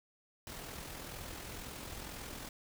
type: noise with amplitude modulation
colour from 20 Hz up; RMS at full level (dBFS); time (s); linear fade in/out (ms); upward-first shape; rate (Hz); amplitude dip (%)
pink; -44; 0.47-2.49; 2; sine; 42; 40
effects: none